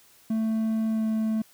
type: tone with pitch glide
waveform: triangle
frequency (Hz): 221.4 to 219.7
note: A3 to A3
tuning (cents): +11 to -2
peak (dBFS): -21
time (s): 0.3-1.42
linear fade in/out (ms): 5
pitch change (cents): -13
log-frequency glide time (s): 0.89-1.06
effects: white hiss -57 dBFS RMS until 1.53 s